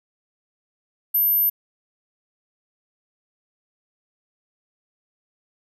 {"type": "tone", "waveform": "sine", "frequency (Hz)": 13000, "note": "G#9", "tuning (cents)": -38, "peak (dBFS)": -16, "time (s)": [1.14, 1.5], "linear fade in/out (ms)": 10, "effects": []}